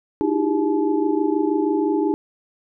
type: tone cluster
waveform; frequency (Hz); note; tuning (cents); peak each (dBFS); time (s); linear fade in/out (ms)
sine; 303.9 / 329.8 / 376.5 / 403.3 / 860; D#4 / E4 / F#4 / G4 / A5; -41 / +1 / +30 / +49 / -40; -21 / -23 / -28 / -23 / -29; 0.21-2.14; 0
effects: none